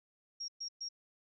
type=tone bursts; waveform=sine; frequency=5588 Hz; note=F8; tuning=in tune; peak=-38 dBFS; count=3; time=0.4-0.889 s; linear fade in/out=10 ms; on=83 ms; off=120 ms; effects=none